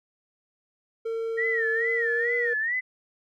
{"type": "tone with pitch glide", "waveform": "triangle", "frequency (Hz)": [453.6, 477], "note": ["A#4", "A#4"], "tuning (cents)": [-47, 40], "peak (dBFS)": -25, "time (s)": [1.05, 2.54], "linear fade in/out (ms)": 10, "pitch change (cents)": 87, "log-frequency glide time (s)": [1.71, 2.37]}
{"type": "tone with vibrato", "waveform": "sine", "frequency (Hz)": 1864.7, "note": "A#6", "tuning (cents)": 0, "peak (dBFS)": -24, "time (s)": [1.37, 2.81], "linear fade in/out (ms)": 20, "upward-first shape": "sine", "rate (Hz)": 2.3, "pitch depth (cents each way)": 140}
{"effects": []}